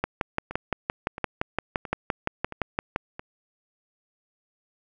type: two click trains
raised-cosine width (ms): 0.5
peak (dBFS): -20 / -9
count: 5 / 18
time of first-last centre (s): 0.51-3.195 / 0.04-2.961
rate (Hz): 1.49 / 5.82
effects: none